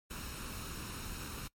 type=noise with comb filter; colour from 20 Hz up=pink; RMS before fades=-43 dBFS; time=0.1-1.48 s; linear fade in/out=10 ms; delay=0.74 ms; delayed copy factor=+0.55; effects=noise-tail reverb RT60 0.1 s tail -22 dB re dry + MP3 64 kbps